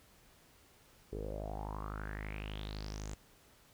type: tone with low-pass filter sweep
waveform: sawtooth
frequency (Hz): 51.9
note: G#1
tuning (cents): 0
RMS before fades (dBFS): -42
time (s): 1.12-3.15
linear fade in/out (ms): 10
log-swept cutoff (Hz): 410 to 7600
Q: 6.8
effects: pink hiss -64 dBFS RMS until 3.73 s